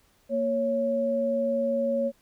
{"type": "tone pair together", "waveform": "sine", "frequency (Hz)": [233.1, 554.4], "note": ["A#3", "C#5"], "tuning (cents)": [0, 0], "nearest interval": "octave + minor third", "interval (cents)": 1500, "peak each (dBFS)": [-29, -24], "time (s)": [0.29, 2.12], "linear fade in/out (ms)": 50, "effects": ["pink hiss -64 dBFS RMS until 2.21 s"]}